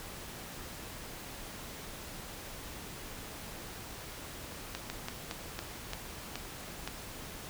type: slowing click train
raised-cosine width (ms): 0.2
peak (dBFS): -19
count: 8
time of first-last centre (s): 4.75-6.876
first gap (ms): 150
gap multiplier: 1.23
effects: pink hiss -45 dBFS RMS until 7.49 s